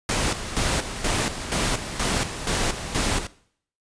pink noise with tremolo, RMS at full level -23 dBFS, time 0.09-3.27 s, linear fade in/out 2 ms, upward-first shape square, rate 2.1 Hz, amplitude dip 65%, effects noise-tail reverb RT60 0.6 s tail -19 dB re dry + resampled to 22050 Hz

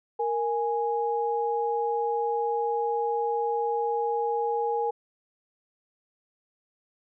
sine tone pair together, 465.8 / 830 Hz, A#4 / G#5, -1 / -1 cents, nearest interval minor seventh, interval 1000 cents, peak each -27 / -27 dBFS, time 0.19-4.91 s, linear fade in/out 10 ms, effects none

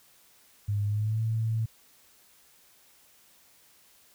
sine tone with pitch glide, 102.6 to 111.89 Hz, G#2 to A2, -21 to +29 cents, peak -25 dBFS, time 0.68-1.66 s, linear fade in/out 10 ms, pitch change +150 cents, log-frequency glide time 0.86-1.22 s, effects white hiss -60 dBFS RMS until 4.14 s

